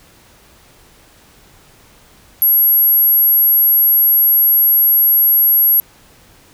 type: tone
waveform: sine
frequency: 11540 Hz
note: F#9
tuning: 44 cents flat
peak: -8 dBFS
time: 2.42-5.8 s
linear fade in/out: 0 ms
effects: pink hiss -47 dBFS RMS until 6.53 s